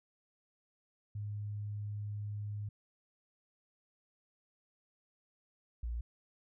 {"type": "tone pair in turn", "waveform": "sine", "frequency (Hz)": [103.83, 58.27], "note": ["G#2", "A#1"], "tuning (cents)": [0, 0], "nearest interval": "minor seventh", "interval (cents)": 1000, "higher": "first", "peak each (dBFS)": [-37, -35], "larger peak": "second", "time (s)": [[1.15, 2.69], [5.83, 6.01]], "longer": "first", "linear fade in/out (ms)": 5, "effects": []}